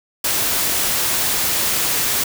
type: noise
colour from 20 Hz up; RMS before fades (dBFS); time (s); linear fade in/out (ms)
white; -19; 0.24-2.24; 5
effects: none